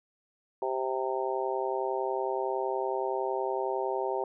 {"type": "harmonic tone", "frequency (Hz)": 130.81, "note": "C3", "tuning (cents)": 0, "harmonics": [3, 4, 5, 6, 7], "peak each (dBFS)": [-32, -35, -36, -36, -35], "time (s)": [0.62, 4.24], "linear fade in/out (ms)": 2, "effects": []}